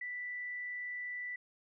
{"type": "tone with frequency modulation", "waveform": "sine", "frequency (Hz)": 1975.5, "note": "B6", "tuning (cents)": 0, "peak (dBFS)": -38, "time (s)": [0.01, 1.36], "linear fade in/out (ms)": 5, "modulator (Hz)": 83, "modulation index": 0.21, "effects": []}